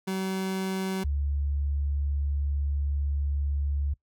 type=tone pair in turn; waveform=30% pulse / sine; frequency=189.9 / 71.13 Hz; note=F#3 / C#2; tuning=+45 / +45 cents; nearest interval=octave + perfect fourth; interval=1700 cents; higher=first; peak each=-25 dBFS; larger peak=neither; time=0.07-1.04 / 1.04-3.94 s; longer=second; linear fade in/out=10 ms; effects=noise-tail reverb RT60 0.1 s tail -21 dB re dry